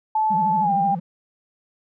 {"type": "tone with pitch glide", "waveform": "sine", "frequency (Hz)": [869, 796.9], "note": ["A5", "G5"], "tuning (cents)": [-22, 28], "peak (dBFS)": -17, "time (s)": [0.15, 0.95], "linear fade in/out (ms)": 5, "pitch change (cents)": -150, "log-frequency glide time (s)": [0.61, 0.71]}
{"type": "tone with vibrato", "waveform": "triangle", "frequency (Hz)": 184.4, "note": "F#3", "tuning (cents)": -6, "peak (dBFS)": -24, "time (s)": [0.3, 1], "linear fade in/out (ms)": 10, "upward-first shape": "sine", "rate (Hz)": 13, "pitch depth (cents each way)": 200}
{"effects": []}